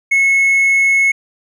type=tone with hard clipping; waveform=sine; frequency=2187 Hz; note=C#7; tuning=24 cents flat; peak=-10 dBFS; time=0.11-1.12 s; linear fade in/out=10 ms; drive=2 dB; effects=none